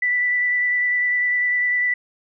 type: tone with vibrato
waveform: sine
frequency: 1974 Hz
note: B6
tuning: 1 cent flat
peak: -17 dBFS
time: 0.02-1.94 s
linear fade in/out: 5 ms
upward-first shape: sine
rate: 10 Hz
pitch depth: 12 cents each way
effects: none